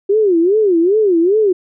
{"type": "tone with vibrato", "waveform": "sine", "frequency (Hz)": 380, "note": "F#4", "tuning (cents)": 46, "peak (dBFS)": -9, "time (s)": [0.09, 1.53], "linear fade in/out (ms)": 10, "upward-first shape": "sine", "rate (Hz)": 2.5, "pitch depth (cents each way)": 250, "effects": []}